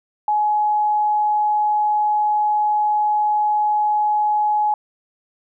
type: tone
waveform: sine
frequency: 843 Hz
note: G#5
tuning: 26 cents sharp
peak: -15 dBFS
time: 0.28-4.74 s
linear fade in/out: 2 ms
effects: none